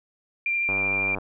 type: tone with vibrato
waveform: sine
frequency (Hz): 2378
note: D7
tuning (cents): +21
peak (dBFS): -22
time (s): 0.46-1.15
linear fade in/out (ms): 2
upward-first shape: triangle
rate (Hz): 13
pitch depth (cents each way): 13
type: click train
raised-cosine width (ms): 1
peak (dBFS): -19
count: 49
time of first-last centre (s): 0.69-1.185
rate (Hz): 97
effects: none